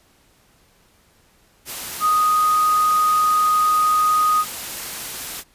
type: tone in noise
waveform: sine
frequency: 1244.5 Hz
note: D#6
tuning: in tune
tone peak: -14 dBFS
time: 2-4.45 s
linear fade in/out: 50 ms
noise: white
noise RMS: -30 dBFS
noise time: 1.65-5.44 s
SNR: +13 dB
effects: pink hiss -57 dBFS RMS until 5.54 s + resampled to 32000 Hz